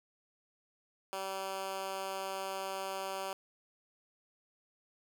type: tone with high-pass filter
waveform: 10% pulse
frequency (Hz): 192.5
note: G3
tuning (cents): -31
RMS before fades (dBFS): -39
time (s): 1.13-3.33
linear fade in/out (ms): 0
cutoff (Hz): 510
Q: 1
effects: none